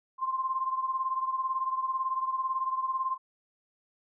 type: beating tone pair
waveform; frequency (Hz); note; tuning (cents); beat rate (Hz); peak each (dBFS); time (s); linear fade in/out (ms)
sine; 1046.5 / 1064.5; C6 / C6; 0 / +30; 18; -29 / -34; 0.18-3.18; 50
effects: none